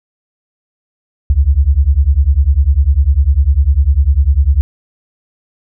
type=beating tone pair; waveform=sine; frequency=64.9 / 74.9 Hz; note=C2 / D2; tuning=-13 / +35 cents; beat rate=10 Hz; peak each=-10 dBFS; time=1.3-4.61 s; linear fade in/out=0 ms; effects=none